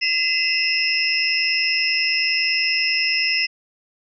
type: tone cluster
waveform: sine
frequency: 2038 / 2593 / 2754 / 5110 / 5340 Hz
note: C7 / E7 / F7 / D#8 / E8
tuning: -46 / -29 / -25 / +45 / +22 cents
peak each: -24 dBFS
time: 0.01-3.47 s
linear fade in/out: 20 ms
effects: none